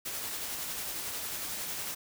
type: noise with tremolo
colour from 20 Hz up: white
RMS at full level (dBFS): -36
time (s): 0.05-1.95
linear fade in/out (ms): 10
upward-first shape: sine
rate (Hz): 11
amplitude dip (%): 25
effects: none